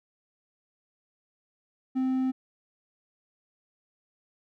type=tone; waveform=triangle; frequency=260.1 Hz; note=C4; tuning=10 cents flat; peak=-22 dBFS; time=1.95-2.32 s; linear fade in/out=20 ms; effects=none